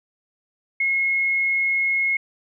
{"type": "tone", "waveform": "sine", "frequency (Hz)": 2166, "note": "C#7", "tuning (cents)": -41, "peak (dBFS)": -18, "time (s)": [0.8, 2.17], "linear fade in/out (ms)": 5, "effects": []}